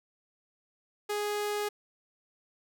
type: tone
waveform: sawtooth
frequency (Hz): 415.3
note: G#4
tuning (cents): 0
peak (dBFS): -26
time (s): 1.09-1.69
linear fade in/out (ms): 10
effects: none